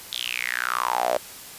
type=tone with high-pass filter sweep; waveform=sawtooth; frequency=60.9 Hz; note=B1; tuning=24 cents flat; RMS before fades=-26 dBFS; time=0.12-1.17 s; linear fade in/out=0 ms; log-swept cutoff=3700 to 580 Hz; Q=7.4; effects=white hiss -41 dBFS RMS until 1.58 s + resampled to 32000 Hz